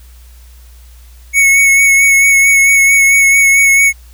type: tone with vibrato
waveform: square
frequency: 2209 Hz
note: C#7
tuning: 7 cents flat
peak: -6 dBFS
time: 1.33-3.93 s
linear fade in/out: 50 ms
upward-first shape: sine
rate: 4.5 Hz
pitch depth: 21 cents each way
effects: added 60 Hz sine -35 dBFS peak until 4.13 s + white hiss -47 dBFS RMS until 4.13 s